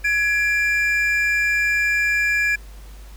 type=tone pair together; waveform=triangle; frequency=1675.8 / 2370 Hz; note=G#6 / D7; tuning=+15 / +15 cents; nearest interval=tritone; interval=600 cents; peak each=-18 / -18 dBFS; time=0.04-2.56 s; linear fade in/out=10 ms; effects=added 50 Hz sine -37 dBFS peak until 3.16 s + pink hiss -49 dBFS RMS until 3.16 s